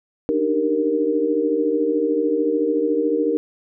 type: chord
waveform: sine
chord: Eb major seventh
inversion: third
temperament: equal with one note detuned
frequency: 293.7 / 307.4 / 392 / 466.2 Hz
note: D4 / Eb4 / G4 / Bb4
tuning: 0 / -21 / 0 / 0 cents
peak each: -26 / -22 / -25 / -20 dBFS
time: 0.29-3.37 s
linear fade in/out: 0 ms
effects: none